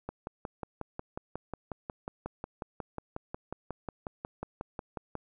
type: click train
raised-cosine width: 1 ms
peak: -22 dBFS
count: 29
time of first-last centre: 0.09-5.153 s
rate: 5.53 Hz
effects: none